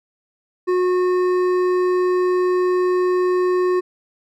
sine tone with hard clipping, 363.5 Hz, F#4, 31 cents flat, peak -17 dBFS, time 0.67-3.81 s, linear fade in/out 20 ms, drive 9 dB, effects none

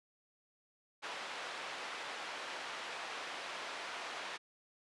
pink band-pass noise, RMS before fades -44 dBFS, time 1.02-4.38 s, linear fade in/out 20 ms, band 700 to 3700 Hz, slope 12 dB/octave, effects resampled to 24000 Hz

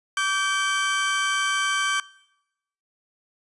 30% pulse tone pair together, 1153.5 / 1559 Hz, D6 / G6, -31 / -10 cents, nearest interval perfect fourth, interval 521 cents, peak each -23 / -21 dBFS, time 0.17-2 s, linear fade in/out 2 ms, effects noise-tail reverb RT60 0.9 s tail -23 dB re dry + resampled to 24000 Hz

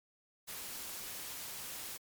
white noise, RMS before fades -44 dBFS, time 0.47-1.98 s, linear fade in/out 20 ms, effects MP3 96 kbps

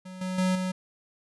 square tone with level steps, 185.2 Hz, F#3, 2 cents sharp, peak -40 / -30 / -23 / -28 dBFS, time 0.05-0.72 s, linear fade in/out 10 ms, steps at 0.21 / 0.38 / 0.55 s, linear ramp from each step 5 ms, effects resampled to 24000 Hz

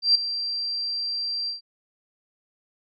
sine tone with ADSR envelope, 4717 Hz, D8, 7 cents sharp, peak -12 dBFS, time 0.02-1.61 s, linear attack 130 ms, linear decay 8 ms, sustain -13 dB, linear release 130 ms, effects MP3 48 kbps

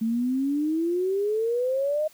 sine exponential sweep, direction up, 220 to 626 Hz, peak -22 dBFS, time 0.01-2.08 s, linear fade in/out 10 ms, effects white hiss -55 dBFS RMS until 2.13 s

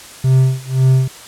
triangle tone with tremolo, 130.9 Hz, C3, 1 cent sharp, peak -5 dBFS, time 0.24-1.08 s, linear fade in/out 5 ms, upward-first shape sine, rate 1.9 Hz, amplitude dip 95%, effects white hiss -36 dBFS RMS until 1.27 s + low-pass 10000 Hz 12 dB/octave

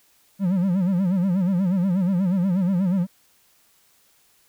triangle tone with vibrato, 185 Hz, F#3, in tune, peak -16 dBFS, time 0.39-3.07 s, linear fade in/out 50 ms, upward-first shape sine, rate 8.3 Hz, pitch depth 130 cents each way, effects white hiss -60 dBFS RMS until 4.48 s

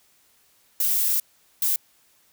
violet noise bursts at uneven times, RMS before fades -22 dBFS, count 2, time 0.8-1.2 / 1.62-1.76 s, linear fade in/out 2 ms, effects white hiss -61 dBFS RMS until 2.32 s

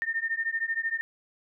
sine beating tone pair, 1811 / 1824 Hz, A6 / A#6, +49 / -38 cents, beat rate 13 Hz, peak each -30 dBFS, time 0.02-1.01 s, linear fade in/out 0 ms, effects none

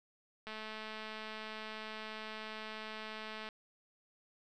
click train, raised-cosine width 0.3 ms, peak -29 dBFS, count 656, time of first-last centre 0.47-3.488 s, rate 217 Hz, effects none

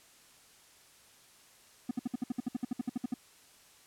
triangle tone bursts, 246.9 Hz, B3, in tune, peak -27 dBFS, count 16, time 1.89-3.141 s, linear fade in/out 5 ms, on 21 ms, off 61 ms, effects white hiss -60 dBFS RMS until 3.86 s + low-pass 11000 Hz 12 dB/octave

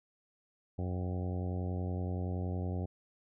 harmonic tone with a mistuned harmonic, 90.7 Hz, F#2, 34 cents flat, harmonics 1 / 2 / 3 / 4 / 5 / 6 / 7 / 8 / 9, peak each -34 / -40 / -44 / -46 / -48 / -50 / -51 / -52 / -53 dBFS, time 0.78-2.86 s, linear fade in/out 10 ms, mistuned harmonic 9, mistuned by -66 cents, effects none

